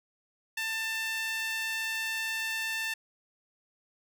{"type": "tone with high-pass filter", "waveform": "sawtooth", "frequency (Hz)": 891, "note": "A5", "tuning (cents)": 22, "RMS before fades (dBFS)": -33, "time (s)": [0.57, 2.94], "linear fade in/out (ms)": 5, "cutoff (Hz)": 2100, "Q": 3, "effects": []}